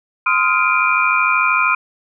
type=tone cluster; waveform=sine; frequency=1032 / 1264 / 1403 / 2359 / 2452 Hz; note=C6 / D#6 / F6 / D7 / D#7; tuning=-24 / +27 / +8 / +7 / -26 cents; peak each=-19 dBFS; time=0.26-1.75 s; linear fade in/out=5 ms; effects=none